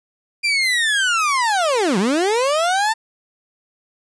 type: linear two-way sweep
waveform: 30% pulse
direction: down then up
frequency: 2400 to 174.61 to 907 Hz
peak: -13 dBFS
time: 0.43-2.94 s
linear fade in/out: 20 ms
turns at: 1.98 s
effects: resampled to 22050 Hz